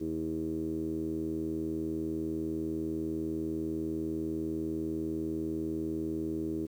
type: tone with low-pass filter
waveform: 10% pulse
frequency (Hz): 80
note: D#2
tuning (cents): +49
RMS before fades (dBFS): -34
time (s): 0-6.67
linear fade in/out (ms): 20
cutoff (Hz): 350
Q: 6.1
effects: 10-bit